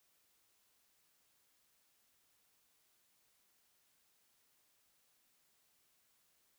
silence, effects white hiss -75 dBFS RMS until 6.58 s

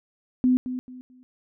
sine tone with echo, 252.9 Hz, B3, 41 cents sharp, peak -16 dBFS, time 0.44-0.57 s, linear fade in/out 0 ms, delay 220 ms, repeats 3, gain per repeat -11 dB, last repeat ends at 1.23 s, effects none

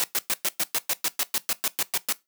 white noise bursts, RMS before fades -24 dBFS, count 15, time 0-2.125 s, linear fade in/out 0 ms, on 39 ms, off 110 ms, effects noise-tail reverb RT60 0.2 s tail -19 dB re dry + high-pass 200 Hz 12 dB/octave

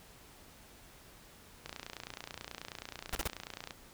click train, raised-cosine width 0.2 ms, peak -24 dBFS, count 61, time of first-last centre 1.66-3.708 s, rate 29.3 Hz
pink noise bursts, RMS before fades -34 dBFS, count 3, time 3.13-3.275 s, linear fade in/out 0 ms, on 21 ms, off 41 ms
effects pink hiss -57 dBFS RMS until 3.93 s

